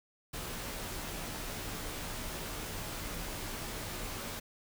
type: noise with comb filter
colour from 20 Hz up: pink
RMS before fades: -40 dBFS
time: 0.33-4.4 s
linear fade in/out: 10 ms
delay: 15 ms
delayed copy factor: -0.5
effects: none